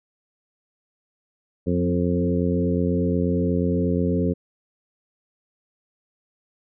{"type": "harmonic tone with a mistuned harmonic", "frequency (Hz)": 88.3, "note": "F2", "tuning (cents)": 20, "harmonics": [1, 2, 3, 4, 5, 6], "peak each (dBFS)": [-26, -23, -25, -30, -27, -31], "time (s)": [1.66, 4.34], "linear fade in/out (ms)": 20, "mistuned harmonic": 3, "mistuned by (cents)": -17, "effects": []}